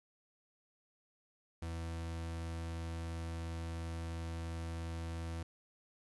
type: tone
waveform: 40% pulse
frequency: 82.9 Hz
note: E2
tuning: 10 cents sharp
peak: -38 dBFS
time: 1.62-5.43 s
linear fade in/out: 5 ms
effects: resampled to 22050 Hz + 11-bit